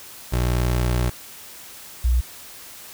25% pulse / sine tone pair in turn, 60.9 / 60.9 Hz, B1 / B1, -24 / -24 cents, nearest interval unison, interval 0 cents, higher neither, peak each -15 dBFS, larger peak neither, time 0.32-1.1 / 2.04-2.21 s, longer first, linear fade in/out 10 ms, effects white hiss -41 dBFS RMS until 2.93 s

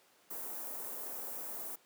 white band-stop noise, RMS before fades -42 dBFS, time 0.3-1.76 s, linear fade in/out 10 ms, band 900 to 13000 Hz, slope 12 dB/octave, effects pink hiss -66 dBFS RMS until 1.85 s + high-pass 300 Hz 12 dB/octave

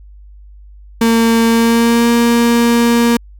35% pulse tone with pitch glide, 228.6 to 235.2 Hz, A#3 to A#3, -34 to +16 cents, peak -7 dBFS, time 1.01-3.17 s, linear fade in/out 5 ms, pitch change +50 cents, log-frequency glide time 1.47-2.1 s, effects added 50 Hz sine -35 dBFS peak until 3.39 s

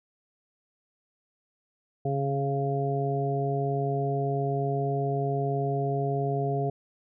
harmonic tone with a mistuned harmonic, 138.4 Hz, C#3, 2 cents flat, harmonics 1 / 2 / 3 / 4 / 5, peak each -28 / -37 / -30 / -42 / -31 dBFS, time 2.05-6.7 s, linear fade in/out 5 ms, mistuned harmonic 1, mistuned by +15 cents, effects none

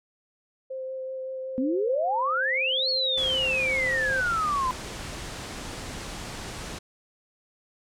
sine tone with vibrato, 523.3 Hz, C5, in tune, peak -31 dBFS, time 0.7-4.21 s, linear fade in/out 10 ms, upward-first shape sine, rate 5.3 Hz, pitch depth 10 cents each way
sine exponential two-way sweep, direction up then down, 245.7 to 4415 to 1000 Hz, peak -23 dBFS, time 1.58-4.71 s, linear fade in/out 0 ms, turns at 2.89 s
pink low-pass noise, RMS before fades -37 dBFS, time 3.17-6.79 s, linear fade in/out 10 ms, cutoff 9100 Hz, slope 24 dB/octave
effects none

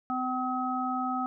harmonic tone, 255 Hz, C4, 44 cents flat, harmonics 1 / 3 / 5, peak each -32 / -32 / -32 dBFS, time 0.1-1.26 s, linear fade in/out 0 ms, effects none

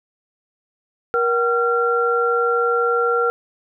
sine tone cluster, 474 / 758 / 1374 Hz, A#4 / F#5 / F6, +29 / +42 / -29 cents, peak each -18 / -27 / -19 dBFS, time 1.14-3.3 s, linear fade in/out 0 ms, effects none

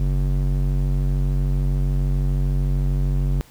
square tone with band-pass filter, 46.65 Hz, F#1, 15 cents sharp, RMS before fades -20 dBFS, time 0-3.41 s, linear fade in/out 0 ms, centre 100 Hz, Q 1.6, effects pink hiss -50 dBFS RMS until 3.5 s

